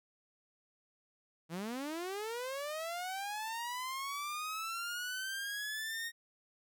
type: linear sweep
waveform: sawtooth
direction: up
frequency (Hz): 155.56 to 1864.7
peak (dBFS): -34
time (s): 1.49-6.12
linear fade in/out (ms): 50
effects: none